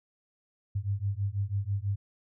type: beating tone pair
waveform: sine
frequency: 97 / 103.1 Hz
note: G2 / G#2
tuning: -18 / -12 cents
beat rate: 6.1 Hz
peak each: -31 dBFS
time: 0.75-1.96 s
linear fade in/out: 10 ms
effects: none